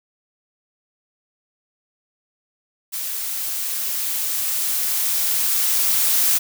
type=noise with level ramp; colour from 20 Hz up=blue; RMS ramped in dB=-27 to -17 dBFS; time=2.92-6.39 s; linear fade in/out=20 ms; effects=none